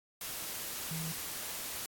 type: tone in noise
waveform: sine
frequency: 161.9 Hz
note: E3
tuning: 31 cents flat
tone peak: -37 dBFS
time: 0.91-1.12 s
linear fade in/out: 2 ms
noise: white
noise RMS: -40 dBFS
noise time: 0.21-1.86 s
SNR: 0 dB
effects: AAC 64 kbps